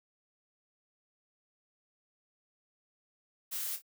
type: noise with echo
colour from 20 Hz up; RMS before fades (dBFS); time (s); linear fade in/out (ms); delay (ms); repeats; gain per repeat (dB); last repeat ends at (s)
blue; -37; 3.51-3.77; 20; 26; 2; -9; 3.822
effects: none